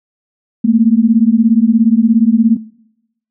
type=beating tone pair; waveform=sine; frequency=218.4 / 235.4 Hz; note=A3 / A#3; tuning=-13 / +17 cents; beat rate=17 Hz; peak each=-10 dBFS; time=0.64-2.57 s; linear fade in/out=10 ms; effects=noise-tail reverb RT60 0.8 s tail -21 dB re dry